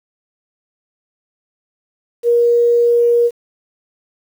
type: tone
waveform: sine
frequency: 474.2 Hz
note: A#4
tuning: 30 cents sharp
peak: -9 dBFS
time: 2.23-3.31 s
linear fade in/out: 50 ms
effects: 7-bit